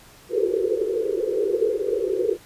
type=band-pass noise; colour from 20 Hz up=pink; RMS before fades=-23 dBFS; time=0.29-2.38 s; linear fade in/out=50 ms; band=360 to 490 Hz; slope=96 dB/octave; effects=pink hiss -49 dBFS RMS until 2.45 s + resampled to 32000 Hz